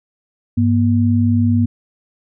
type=tone pair together; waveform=sine; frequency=100.45 / 238.9 Hz; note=G2 / A#3; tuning=+43 / +43 cents; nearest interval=octave + minor third; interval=1500 cents; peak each=-14 dBFS; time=0.57-1.66 s; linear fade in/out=10 ms; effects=none